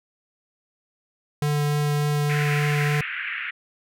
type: tone with vibrato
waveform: square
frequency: 147.2 Hz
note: D3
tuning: 4 cents sharp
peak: -21 dBFS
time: 1.42-3.01 s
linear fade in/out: 2 ms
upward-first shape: triangle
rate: 3.4 Hz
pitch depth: 8 cents each way
type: band-pass noise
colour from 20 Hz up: pink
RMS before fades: -30 dBFS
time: 2.29-3.51 s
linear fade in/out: 10 ms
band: 1500 to 2600 Hz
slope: 48 dB/octave
effects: none